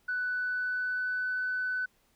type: tone with pitch glide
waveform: sine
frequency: 1490 to 1503 Hz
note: F#6 to F#6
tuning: +12 to +27 cents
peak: -28 dBFS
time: 0.08-1.86 s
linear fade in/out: 10 ms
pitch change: +15 cents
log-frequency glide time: 0.27-1.41 s
effects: tanh soft clip ceiling -24 dBFS + pink hiss -69 dBFS RMS until 2.15 s